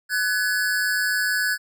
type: tone pair together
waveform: square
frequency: 1500 / 1693.1 Hz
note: F#6 / G#6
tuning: +23 / +33 cents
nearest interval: major second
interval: 210 cents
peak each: -24 dBFS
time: 0.09-1.58 s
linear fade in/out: 50 ms
effects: none